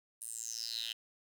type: tone with high-pass filter sweep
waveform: 10% pulse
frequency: 114.4 Hz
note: A#2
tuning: 32 cents flat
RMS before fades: -41 dBFS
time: 0.21-0.93 s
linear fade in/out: 10 ms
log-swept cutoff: 10000 to 3100 Hz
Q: 7.9
effects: none